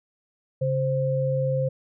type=tone pair together; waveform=sine; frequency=137.77 / 523.3 Hz; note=C#3 / C5; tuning=-10 / 0 cents; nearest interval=octave + major seventh; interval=2310 cents; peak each=-24 dBFS; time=0.61-1.69 s; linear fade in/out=10 ms; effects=none